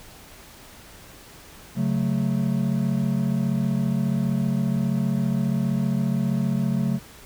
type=chord; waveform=triangle; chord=F# minor; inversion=second; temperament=equal; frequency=138.59 / 185 / 220 Hz; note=C#3 / F#3 / A3; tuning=0 / 0 / 0 cents; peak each=-23 dBFS; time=1.75-7 s; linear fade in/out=50 ms; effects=pink hiss -46 dBFS RMS until 7.25 s